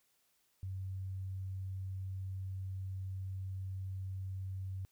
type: tone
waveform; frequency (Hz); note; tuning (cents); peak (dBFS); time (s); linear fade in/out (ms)
sine; 95; F#2; +46; -38; 0.63-4.85; 0
effects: white hiss -75 dBFS RMS until 4.91 s